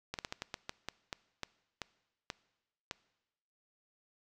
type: slowing click train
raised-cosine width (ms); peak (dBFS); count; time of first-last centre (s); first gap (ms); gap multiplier
0.2; -20; 13; 0.14-2.911; 48; 1.26
effects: noise-tail reverb RT60 1.0 s tail -21 dB re dry